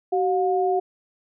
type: tone pair together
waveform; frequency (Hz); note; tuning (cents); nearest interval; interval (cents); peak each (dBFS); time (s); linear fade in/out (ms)
sine; 378.7 / 716; F#4 / F5; +40 / +43; major seventh; 1103; -21 / -22; 0.12-0.8; 10
effects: none